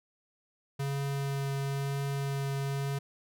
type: tone with vibrato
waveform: square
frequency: 138.8 Hz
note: C#3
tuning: 3 cents sharp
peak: -31 dBFS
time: 0.79-2.99 s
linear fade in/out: 10 ms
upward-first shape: triangle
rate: 1 Hz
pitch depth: 10 cents each way
effects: none